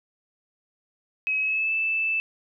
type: tone with pitch glide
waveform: sine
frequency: 2552 to 2636 Hz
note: D#7 to E7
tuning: +43 to -1 cents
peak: -22 dBFS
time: 1.27-2.2 s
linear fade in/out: 0 ms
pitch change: +56 cents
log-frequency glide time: 1.39-1.73 s
effects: none